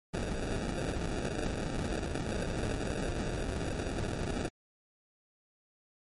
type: noise with sample-and-hold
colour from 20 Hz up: pink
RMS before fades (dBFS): -34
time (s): 0.13-4.49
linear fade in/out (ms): 10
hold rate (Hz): 1050
effects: MP3 48 kbps